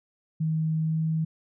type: tone with pitch glide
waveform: sine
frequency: 158.5 to 159.6 Hz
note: D#3 to D#3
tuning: +32 to +44 cents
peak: -23 dBFS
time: 0.4-1.25 s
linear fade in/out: 10 ms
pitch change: +12 cents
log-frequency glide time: 0.8-0.99 s
effects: none